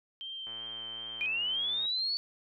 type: tone with vibrato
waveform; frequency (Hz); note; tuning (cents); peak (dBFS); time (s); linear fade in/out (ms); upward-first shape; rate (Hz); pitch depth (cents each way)
sine; 3136; G7; 0; -38; 0.21-1.26; 0; sine; 2.6; 13
type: click train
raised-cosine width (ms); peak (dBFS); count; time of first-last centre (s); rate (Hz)
0.5; -37; 159; 0.47-1.856; 114
type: linear sweep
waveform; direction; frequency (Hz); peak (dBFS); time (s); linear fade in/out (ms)
sine; up; 2403 to 4500; -29; 1.21-2.17; 0
effects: none